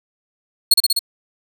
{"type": "tone with echo", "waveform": "sawtooth", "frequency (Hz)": 4327, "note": "C#8", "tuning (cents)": -43, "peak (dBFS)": -5, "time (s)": [0.71, 0.74], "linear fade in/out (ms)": 5, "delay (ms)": 63, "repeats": 4, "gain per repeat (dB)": -2, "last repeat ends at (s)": 0.992, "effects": []}